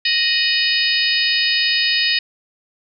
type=harmonic tone with a mistuned harmonic; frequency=622.3 Hz; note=D#5; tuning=in tune; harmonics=3 / 4 / 5 / 6 / 7 / 8; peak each=-22 / -22 / -22 / -22 / -22 / -22 dBFS; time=0.05-2.19 s; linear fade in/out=5 ms; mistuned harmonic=5; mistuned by=-88 cents; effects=none